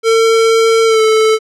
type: tone with pitch glide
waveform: square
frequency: 451.5 to 438.1 Hz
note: A4 to A4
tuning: +45 to -7 cents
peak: -8 dBFS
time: 0.03-1.39 s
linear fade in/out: 50 ms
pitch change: -52 cents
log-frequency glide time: 0.85-1.01 s
effects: low-pass 8000 Hz 12 dB/octave